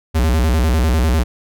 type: tone with vibrato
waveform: square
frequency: 69.7 Hz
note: C#2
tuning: 10 cents sharp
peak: -13 dBFS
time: 0.14-1.24 s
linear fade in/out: 20 ms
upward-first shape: square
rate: 10 Hz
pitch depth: 240 cents each way
effects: none